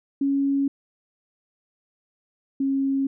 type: tone pair in turn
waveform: sine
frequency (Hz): 277.2 / 272.1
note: C#4 / C#4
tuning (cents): 0 / -32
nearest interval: unison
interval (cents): 32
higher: first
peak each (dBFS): -19 / -20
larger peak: first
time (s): 0.21-0.68 / 2.6-3.07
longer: neither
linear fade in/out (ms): 5
effects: none